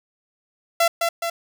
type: tone with echo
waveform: sawtooth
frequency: 676 Hz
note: E5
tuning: 43 cents sharp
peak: -11 dBFS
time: 0.8-0.88 s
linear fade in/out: 5 ms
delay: 210 ms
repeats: 2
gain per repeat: -4 dB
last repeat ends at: 1.3 s
effects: none